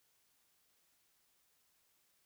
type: silence
effects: white hiss -75 dBFS RMS until 2.25 s